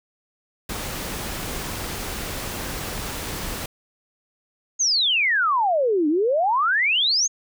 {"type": "noise", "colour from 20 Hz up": "pink", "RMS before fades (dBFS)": -30, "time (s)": [0.69, 3.66], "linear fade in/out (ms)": 5}
{"type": "exponential two-way sweep", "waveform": "sine", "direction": "down then up", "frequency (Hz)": [6700, 289.1, 6700], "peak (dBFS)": -17, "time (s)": [4.79, 7.28], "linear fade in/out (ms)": 20, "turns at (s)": 6.08}
{"effects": []}